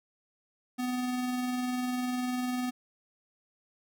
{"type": "tone with tremolo", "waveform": "square", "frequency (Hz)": 249.9, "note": "B3", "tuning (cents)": 21, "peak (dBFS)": -29, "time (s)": [0.78, 2.71], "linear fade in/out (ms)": 20, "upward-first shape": "sine", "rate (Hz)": 20, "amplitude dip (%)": 30, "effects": []}